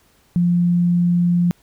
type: tone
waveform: sine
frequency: 174.61 Hz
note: F3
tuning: in tune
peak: -13 dBFS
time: 0.36-1.51 s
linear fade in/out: 0 ms
effects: pink hiss -57 dBFS RMS until 1.62 s